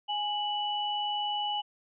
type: tone pair together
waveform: sine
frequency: 830.6 / 2960 Hz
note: G#5 / F#7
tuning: 0 / 0 cents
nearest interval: octave + minor seventh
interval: 2200 cents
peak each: -31 / -32 dBFS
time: 0.08-1.62 s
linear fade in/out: 20 ms
effects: none